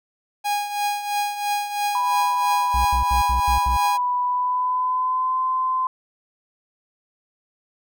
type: tone with tremolo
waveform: 45% pulse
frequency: 822 Hz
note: G#5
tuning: 18 cents flat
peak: -19 dBFS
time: 0.44-3.98 s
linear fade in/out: 20 ms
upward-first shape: triangle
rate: 3 Hz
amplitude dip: 70%
type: tone with pitch glide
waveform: sine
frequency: 987.8 to 1030.3 Hz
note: B5 to C6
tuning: 0 to -27 cents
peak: -19 dBFS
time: 1.95-5.87 s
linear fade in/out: 2 ms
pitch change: +73 cents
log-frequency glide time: 4.24-5.39 s
type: tone bursts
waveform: triangle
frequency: 61.4 Hz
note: B1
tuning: 9 cents flat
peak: -19 dBFS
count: 6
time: 2.74-3.77 s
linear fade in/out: 5 ms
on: 110 ms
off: 74 ms
effects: none